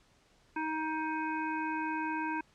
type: harmonic tone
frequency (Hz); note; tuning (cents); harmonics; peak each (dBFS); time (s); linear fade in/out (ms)
314.2; D#4; +17; 1 / 3 / 5 / 7 / 8; -36 / -35 / -39 / -49 / -44; 0.56-2.41; 5
effects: pink hiss -66 dBFS RMS until 2.54 s + low-pass 7000 Hz 12 dB/octave